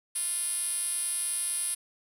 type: tone with band-pass filter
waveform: 5% pulse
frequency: 349.2 Hz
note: F4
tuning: in tune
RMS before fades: -31 dBFS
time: 0.15-1.75 s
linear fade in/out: 10 ms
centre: 9900 Hz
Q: 7.6
effects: none